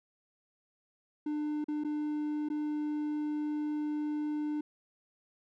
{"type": "tone with dropouts", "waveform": "triangle", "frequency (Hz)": 299.7, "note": "D4", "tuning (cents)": 35, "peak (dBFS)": -29, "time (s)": [1.26, 4.61], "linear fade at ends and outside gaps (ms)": 5, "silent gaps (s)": [[1.643, 1.683], [1.838, 1.846], [2.488, 2.5]], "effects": []}